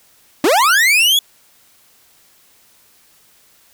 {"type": "linear sweep", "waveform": "40% pulse", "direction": "up", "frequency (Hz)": [261.6, 3444], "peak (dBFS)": -9, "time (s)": [0.44, 1.19], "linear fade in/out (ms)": 2, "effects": ["white hiss -52 dBFS RMS until 3.73 s"]}